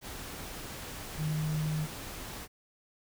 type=tone in noise; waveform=sine; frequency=154.4 Hz; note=D#3; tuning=13 cents flat; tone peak=-29 dBFS; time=1.17-1.88 s; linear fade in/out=50 ms; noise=pink; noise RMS=-42 dBFS; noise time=0.01-2.48 s; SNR=+10 dB; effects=none